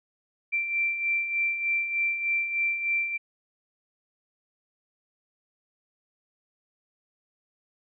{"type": "beating tone pair", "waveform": "sine", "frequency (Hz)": [2349, 2352.3], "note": ["D7", "D7"], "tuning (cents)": [0, 2], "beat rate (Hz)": 3.3, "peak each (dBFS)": [-33, -25], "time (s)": [0.52, 3.18], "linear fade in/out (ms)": 20, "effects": []}